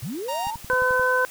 sine linear sweep, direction up, 98 to 950 Hz, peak -28 dBFS, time 0.02-0.56 s, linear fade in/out 10 ms
45% pulse tone, 932.3 Hz, A#5, in tune, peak -27 dBFS, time 0.28-0.51 s, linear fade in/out 10 ms
click train, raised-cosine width 5 ms, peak -27 dBFS, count 7, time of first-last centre 0.47-0.996 s, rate 11.4 Hz
harmonic tone, 507 Hz, B4, 45 cents sharp, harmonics 1 / 2 / 3, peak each -23 / -24 / -21 dBFS, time 0.7-1.25 s, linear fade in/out 0 ms
effects white hiss -43 dBFS RMS until 1.3 s

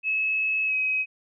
sine tone with pitch glide, 2584 to 2537 Hz, E7 to D#7, -35 to +33 cents, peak -22 dBFS, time 0.03-1.06 s, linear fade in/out 50 ms, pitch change -32 cents, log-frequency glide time 0.66-0.74 s, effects none

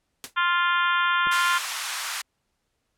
white noise with exponential decay, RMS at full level -30 dBFS, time 0.24-0.34 s, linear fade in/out 0 ms, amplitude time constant 20 ms
harmonic tone, 349.2 Hz, F4, in tune, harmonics 3 / 4 / 5 / 6 / 7 / 8 / 9 / 10, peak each -24 / -23 / -29 / -35 / -34 / -36 / -33 / -36 dBFS, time 0.36-1.59 s, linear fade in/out 20 ms
clicks, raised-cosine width 2 ms, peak -31 / -26 dBFS, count 2, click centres 1.266 / 1.272 s
pink high-pass noise, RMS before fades -30 dBFS, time 1.31-2.22 s, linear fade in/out 10 ms, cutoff 1000 Hz, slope 24 dB/octave
effects pink hiss -75 dBFS RMS until 2.97 s + low-pass 11000 Hz 12 dB/octave

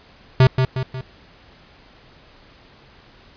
square tone with echo, 130 Hz, C3, 11 cents flat, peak -9 dBFS, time 0.4-0.47 s, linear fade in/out 2 ms, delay 180 ms, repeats 3, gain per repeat -6 dB, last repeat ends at 1.01 s, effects pink hiss -49 dBFS RMS until 3.36 s + resampled to 11025 Hz

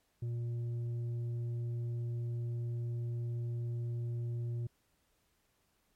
sine tone with tanh clipping, 118.5 Hz, A#2, 29 cents sharp, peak -35 dBFS, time 0.22-4.67 s, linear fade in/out 5 ms, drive 5 dB, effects pink hiss -75 dBFS RMS until 5.95 s + MP3 64 kbps

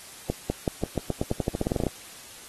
accelerating click train, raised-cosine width 2 ms, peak -11 dBFS, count 18, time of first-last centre 0.3-1.867 s, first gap 200 ms, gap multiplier 0.89, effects white hiss -45 dBFS RMS until 2.48 s + AAC 32 kbps

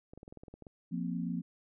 clicks, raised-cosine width 2 ms, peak -35 dBFS, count 11, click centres 0.135 / 0.176 / 0.231 / 0.279 / 0.325 / 0.373 / 0.435 / 0.482 / 0.54 / 0.623 / 0.668 s
sine chord, F suspended fourth, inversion none, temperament equal with one note detuned, 174.61 / 233.1 / 260.7 Hz, F3 / Bb3 / C4, 0 / 0 / -6 cents, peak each -35 / -38 / -39 dBFS, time 0.91-1.42 s, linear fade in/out 20 ms
effects none

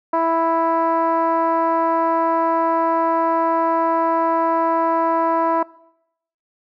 10% pulse tone with low-pass filter, 329.6 Hz, E4, in tune, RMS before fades -18 dBFS, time 0.13-5.63 s, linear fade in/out 5 ms, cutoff 910 Hz, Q 2.8, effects noise-tail reverb RT60 0.8 s tail -22 dB re dry

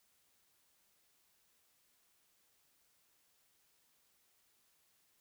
silence, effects white hiss -74 dBFS RMS until 5.2 s

